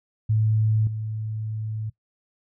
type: tone with level steps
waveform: sine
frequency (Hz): 109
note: A2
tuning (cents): -16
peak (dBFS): -18 / -27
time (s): 0.29-1.9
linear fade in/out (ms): 10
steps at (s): 0.87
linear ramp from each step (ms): 2
effects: noise-tail reverb RT60 0.1 s tail -19 dB re dry